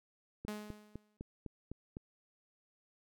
click train, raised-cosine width 3 ms, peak -30 dBFS, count 7, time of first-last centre 0.45-1.969 s, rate 3.95 Hz
sawtooth tone with exponential decay, 210.6 Hz, G#3, 24 cents sharp, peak -34 dBFS, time 0.48-1.17 s, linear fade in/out 0 ms, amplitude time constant 150 ms
effects none

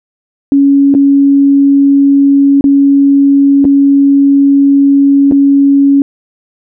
sine tone with dropouts, 278.8 Hz, C#4, 10 cents sharp, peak -3 dBFS, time 0.52-6.02 s, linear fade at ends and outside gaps 1 ms, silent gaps 0.941-0.949 / 2.61-2.641 / 3.644-3.651 / 5.313-5.321 s, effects none

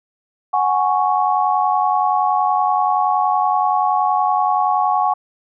sine chord, F# suspended second, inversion none, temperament equal, 740 / 830.6 / 1108.7 Hz, F#5 / G#5 / C#6, 0 / 0 / 0 cents, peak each -18 / -18 / -19 dBFS, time 0.53-5.14 s, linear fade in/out 10 ms, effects none

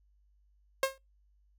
sawtooth tone with exponential decay, 536 Hz, C5, 42 cents sharp, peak -19 dBFS, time 0.83-0.98 s, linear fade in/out 2 ms, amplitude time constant 31 ms, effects noise-tail reverb RT60 0.2 s tail -21 dB re dry + added 50 Hz sine -64 dBFS peak until 1.58 s

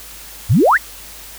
sine exponential sweep, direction up, 85 to 2148 Hz, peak -8 dBFS, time 0.49-0.78 s, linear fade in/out 20 ms, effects added 50 Hz sine -43 dBFS peak until 1.38 s + white hiss -36 dBFS RMS until 1.38 s

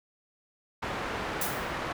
white low-pass noise, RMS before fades -34 dBFS, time 0.82-1.93 s, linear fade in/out 10 ms, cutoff 1500 Hz, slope 12 dB/octave
blue noise with exponential decay, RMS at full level -28 dBFS, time 1.41-1.76 s, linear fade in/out 5 ms, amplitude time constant 75 ms
effects none

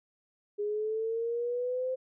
sine linear sweep, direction up, 410.1 to 520 Hz, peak -29 dBFS, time 0.58-1.96 s, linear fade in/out 20 ms, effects none

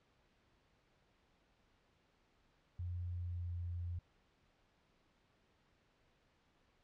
sine tone with pitch glide, 88.2 to 86.99 Hz, F2 to F2, +18 to -6 cents, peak -39 dBFS, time 2.79-3.99 s, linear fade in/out 5 ms, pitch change -24 cents, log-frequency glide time 3.1-3.54 s, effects pink hiss -74 dBFS RMS until 6.83 s + low-pass 4000 Hz 12 dB/octave

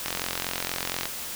click train, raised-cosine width 0.2 ms, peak -10 dBFS, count 45, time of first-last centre 0.06-1.055 s, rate 44.2 Hz, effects white hiss -35 dBFS RMS until 1.35 s

